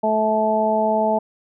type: harmonic tone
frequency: 217.1 Hz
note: A3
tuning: 23 cents flat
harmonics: 1 / 2 / 3 / 4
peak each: -24 / -25 / -19 / -21 dBFS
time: 0.03-1.19 s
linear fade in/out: 10 ms
effects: none